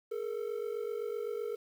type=ring-modulated tone; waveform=triangle; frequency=444.2 Hz; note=A4; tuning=16 cents sharp; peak=-29 dBFS; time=0.11-1.56 s; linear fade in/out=10 ms; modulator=23.9 Hz; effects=10-bit